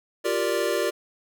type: chord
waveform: square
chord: G minor seventh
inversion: third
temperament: equal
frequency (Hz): 349.2 / 392 / 466.2 / 587.3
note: F4 / G4 / Bb4 / D5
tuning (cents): 0 / 0 / 0 / 0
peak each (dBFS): -30 / -29 / -29 / -28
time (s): 0.24-0.91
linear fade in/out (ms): 20
effects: none